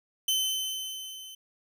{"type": "tone with level ramp", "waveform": "sawtooth", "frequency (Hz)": 3061, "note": "G7", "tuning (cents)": -42, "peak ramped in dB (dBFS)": [-20, -40], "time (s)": [0.28, 1.35], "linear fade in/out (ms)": 5, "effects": []}